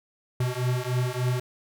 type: beating tone pair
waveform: square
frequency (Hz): 123.47 / 126.87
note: B2 / B2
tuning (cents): 0 / +47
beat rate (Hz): 3.4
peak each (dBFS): -28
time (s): 0.4-1.4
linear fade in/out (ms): 5
effects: none